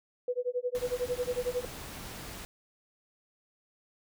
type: tone with tremolo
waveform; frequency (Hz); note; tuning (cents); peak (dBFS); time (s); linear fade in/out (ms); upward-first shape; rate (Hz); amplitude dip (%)
sine; 494.3; B4; +1; -26; 0.28-1.65; 2; sine; 11; 100
type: noise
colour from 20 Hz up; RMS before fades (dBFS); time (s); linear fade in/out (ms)
pink; -43; 0.75-2.45; 0
effects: none